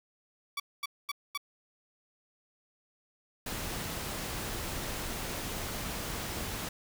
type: tone bursts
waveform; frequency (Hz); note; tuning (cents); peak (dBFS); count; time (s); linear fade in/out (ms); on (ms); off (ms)
15% pulse; 1142; D6; -49; -26; 4; 0.57-1.376; 5; 29; 230
type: noise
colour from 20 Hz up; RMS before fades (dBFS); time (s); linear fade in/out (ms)
pink; -37; 3.46-6.69; 5
effects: none